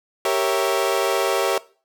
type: chord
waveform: 30% pulse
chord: G diminished seventh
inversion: none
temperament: equal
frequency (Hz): 392 / 466.2 / 554.4 / 659.3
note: G4 / Bb4 / Db5 / Fb5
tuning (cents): 0 / 0 / 0 / 0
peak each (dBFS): -21 / -22 / -21 / -22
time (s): 0.25-1.58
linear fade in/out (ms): 2
effects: noise-tail reverb RT60 0.4 s tail -20 dB re dry